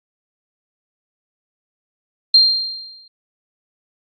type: tone with exponential decay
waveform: sine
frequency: 4186 Hz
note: C8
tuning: in tune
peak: -5 dBFS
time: 2.34-3.08 s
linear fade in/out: 5 ms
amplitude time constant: 160 ms
effects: AAC 64 kbps